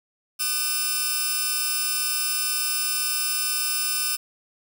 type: tone cluster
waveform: 5% pulse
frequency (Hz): 1212 / 1508 / 2689 / 5230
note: D#6 / F#6 / E7 / E8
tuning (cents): -46 / +32 / +34 / -15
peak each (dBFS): -20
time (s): 0.39-4.17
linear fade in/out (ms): 20
effects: none